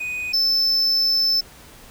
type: tone pair in turn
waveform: triangle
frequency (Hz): 2489 / 5274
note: D#7 / E8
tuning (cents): 0 / 0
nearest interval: octave + minor second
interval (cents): 1300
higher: second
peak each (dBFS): -23 / -15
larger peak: second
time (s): 0-0.33 / 0.33-1.41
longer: second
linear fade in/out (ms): 10
effects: pink hiss -45 dBFS RMS until 1.9 s